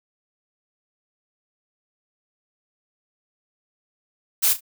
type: noise with echo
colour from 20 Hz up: blue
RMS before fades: -18 dBFS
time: 4.42-4.54 s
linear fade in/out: 20 ms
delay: 34 ms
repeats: 2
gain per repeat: -12 dB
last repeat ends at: 4.608 s
effects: none

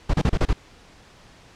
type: noise bursts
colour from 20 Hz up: brown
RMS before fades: -18 dBFS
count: 6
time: 0.09-0.532 s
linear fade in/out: 5 ms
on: 47 ms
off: 32 ms
effects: pink hiss -50 dBFS RMS until 1.55 s + low-pass 6000 Hz 12 dB/octave

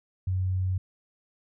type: tone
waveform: sine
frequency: 93 Hz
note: F#2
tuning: 9 cents sharp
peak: -24 dBFS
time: 0.27-0.78 s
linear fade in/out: 5 ms
effects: none

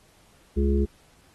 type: harmonic tone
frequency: 69.7 Hz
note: C#2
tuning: 10 cents sharp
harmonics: 1 / 3 / 5 / 6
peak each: -21 / -26 / -28 / -29 dBFS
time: 0.56-0.86 s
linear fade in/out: 20 ms
effects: pink hiss -59 dBFS RMS until 1.34 s + AAC 32 kbps

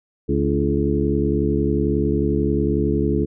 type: harmonic tone with a mistuned harmonic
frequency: 71.1 Hz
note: C#2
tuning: 45 cents sharp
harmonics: 1 / 2 / 3 / 4 / 5 / 6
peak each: -24 / -24 / -24 / -24 / -24 / -24 dBFS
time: 0.28-3.26 s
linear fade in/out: 20 ms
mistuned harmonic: 5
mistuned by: -62 cents
effects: none

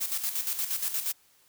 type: noise with tremolo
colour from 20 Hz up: blue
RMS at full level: -29 dBFS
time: 0-1.13 s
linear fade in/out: 20 ms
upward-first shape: square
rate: 8.5 Hz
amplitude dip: 60%
effects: white hiss -63 dBFS RMS until 1.48 s

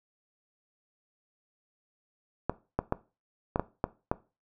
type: clicks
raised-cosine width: 1 ms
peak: -12 dBFS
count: 7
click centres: 2.496 / 2.79 / 2.924 / 3.559 / 3.596 / 3.841 / 4.115 s
effects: noise-tail reverb RT60 0.3 s tail -18 dB re dry

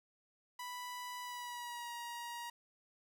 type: tone with pitch glide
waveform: sawtooth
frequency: 987.8 to 948.1 Hz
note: B5 to A#5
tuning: 0 to +29 cents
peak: -39 dBFS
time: 0.59-2.5 s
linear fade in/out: 5 ms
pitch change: -71 cents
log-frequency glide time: 1.22-1.93 s
effects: none

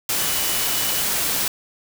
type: tone in noise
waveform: sine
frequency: 2960 Hz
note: F#7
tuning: in tune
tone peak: -32 dBFS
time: 0.19-1.02 s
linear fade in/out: 2 ms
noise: white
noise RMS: -22 dBFS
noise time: 0.09-1.48 s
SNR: -13 dB
effects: none

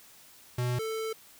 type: tone pair in turn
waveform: square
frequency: 123.47 / 442.3 Hz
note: B2 / A4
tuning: 0 / +9 cents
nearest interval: octave + minor seventh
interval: 2209 cents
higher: second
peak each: -28 / -32 dBFS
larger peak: first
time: 0.58-0.79 / 0.79-1.13 s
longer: second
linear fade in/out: 5 ms
effects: white hiss -55 dBFS RMS until 1.39 s

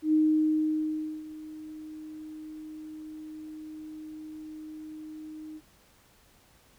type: tone with ADSR envelope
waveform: sine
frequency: 310 Hz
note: D#4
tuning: 6 cents flat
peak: -19 dBFS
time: 0.02-5.61 s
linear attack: 110 ms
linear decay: 1100 ms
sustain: -20 dB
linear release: 46 ms
effects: pink hiss -61 dBFS RMS until 6.78 s

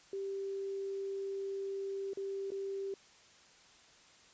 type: tone with dropouts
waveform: sine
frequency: 392 Hz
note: G4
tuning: in tune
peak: -36 dBFS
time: 0.13-2.94 s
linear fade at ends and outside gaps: 2 ms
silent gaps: 2.134-2.172 / 2.505-2.518 s
effects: white hiss -61 dBFS RMS until 4.33 s + resampled to 16000 Hz

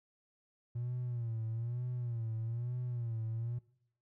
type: tone with vibrato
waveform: triangle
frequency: 117.9 Hz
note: A#2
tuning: 20 cents sharp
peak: -32 dBFS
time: 0.75-3.59 s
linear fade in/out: 10 ms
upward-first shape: sine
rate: 1.1 Hz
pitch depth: 92 cents each way
effects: noise-tail reverb RT60 0.7 s tail -23 dB re dry + tanh soft clip ceiling -30 dBFS

